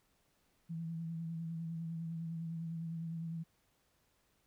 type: tone with vibrato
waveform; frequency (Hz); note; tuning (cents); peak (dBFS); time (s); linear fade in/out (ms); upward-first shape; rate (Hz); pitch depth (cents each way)
sine; 164.81; E3; 0; -38; 0.69-3.44; 20; sine; 9.9; 30
effects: pink hiss -75 dBFS RMS until 4.46 s